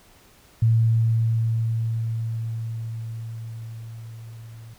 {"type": "tone with level ramp", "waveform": "sine", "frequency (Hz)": 113.5, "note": "A#2", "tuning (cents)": -46, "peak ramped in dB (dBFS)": [-14, -39], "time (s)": [0.62, 4.74], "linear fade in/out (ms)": 5, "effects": ["pink hiss -54 dBFS RMS until 4.78 s"]}